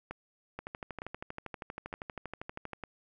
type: two click trains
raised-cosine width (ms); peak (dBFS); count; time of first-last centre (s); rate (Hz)
0.5; -24 / -24; 4 / 28; 0.11-2.837 / 0.59-2.733; 1.1 / 12.6
effects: none